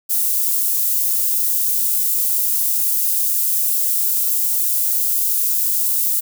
white high-pass noise, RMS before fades -18 dBFS, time 0.09-6.21 s, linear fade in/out 20 ms, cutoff 11000 Hz, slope 12 dB/octave, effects none

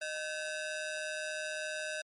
sawtooth ring-modulated tone, 1078 Hz, C#6, 49 cents flat, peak -29 dBFS, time 0.01-2.02 s, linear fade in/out 10 ms, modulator 460 Hz, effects MP3 48 kbps

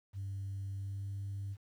sine tone with pitch glide, 98 to 99.2 Hz, G2 to G2, 0 to +21 cents, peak -36 dBFS, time 0.13-1.57 s, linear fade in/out 50 ms, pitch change +21 cents, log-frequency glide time 0.78-1.06 s, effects tanh soft clip ceiling -34 dBFS + 11-bit

